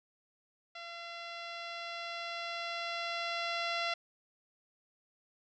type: tone with level ramp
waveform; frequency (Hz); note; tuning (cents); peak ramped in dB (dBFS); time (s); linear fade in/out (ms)
10% pulse; 682; F5; -41; -35 to -23; 0.75-3.94; 5
effects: resampled to 16000 Hz